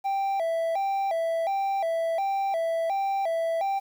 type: tone with vibrato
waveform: triangle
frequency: 720 Hz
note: F#5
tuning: 47 cents flat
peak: -22 dBFS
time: 0.04-3.8 s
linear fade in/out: 20 ms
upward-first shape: square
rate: 1.4 Hz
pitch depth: 150 cents each way
effects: 9-bit